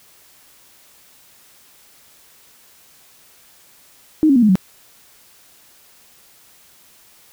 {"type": "tone with pitch steps", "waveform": "sine", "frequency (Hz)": [311.1, 274, 241.3, 212.5, 187.13], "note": ["D#4", "C#4", "B3", "G#3", "F#3"], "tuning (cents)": [0, -20, -40, 40, 20], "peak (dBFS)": -9, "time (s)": [4.23, 4.555], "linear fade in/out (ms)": 0, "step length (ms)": 65, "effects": ["white hiss -50 dBFS RMS until 7.32 s"]}